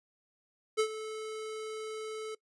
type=tone with ADSR envelope; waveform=square; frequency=435.5 Hz; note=A4; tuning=18 cents flat; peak=-24 dBFS; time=0.77-2.35 s; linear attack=26 ms; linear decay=78 ms; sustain=-14 dB; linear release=7 ms; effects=noise-tail reverb RT60 0.1 s tail -22 dB re dry + resampled to 24000 Hz